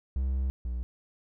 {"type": "tone pair in turn", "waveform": "triangle", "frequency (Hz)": [65.7, 60.79], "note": ["C2", "B1"], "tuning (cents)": [8, -27], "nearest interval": "minor second", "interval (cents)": 135, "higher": "first", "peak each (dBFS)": [-24, -28], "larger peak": "first", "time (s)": [[0.16, 0.5], [0.65, 0.83]], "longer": "first", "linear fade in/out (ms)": 0, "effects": []}